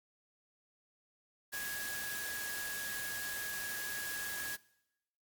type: tone in noise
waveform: sine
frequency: 1661.2 Hz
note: G#6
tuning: in tune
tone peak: -40 dBFS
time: 1.52-4.57 s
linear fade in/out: 20 ms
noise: white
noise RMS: -42 dBFS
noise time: 1.52-4.57 s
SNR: -1 dB
effects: noise-tail reverb RT60 0.9 s tail -22 dB re dry + Opus 48 kbps